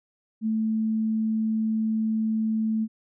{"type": "tone", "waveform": "sine", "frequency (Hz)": 220, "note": "A3", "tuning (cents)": 0, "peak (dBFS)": -22, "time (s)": [0.41, 2.88], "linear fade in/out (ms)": 50, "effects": []}